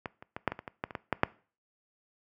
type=clicks; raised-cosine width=0.5 ms; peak=-19 / -30 / -21 / -10 / -19 / -25 / -23 / -16 / -26 / -18 / -11 / -6 dBFS; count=12; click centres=0.058 / 0.225 / 0.365 / 0.477 / 0.52 / 0.591 / 0.678 / 0.839 / 0.908 / 0.952 / 1.127 / 1.234 s; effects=noise-tail reverb RT60 0.4 s tail -21 dB re dry + high-pass 80 Hz 12 dB/octave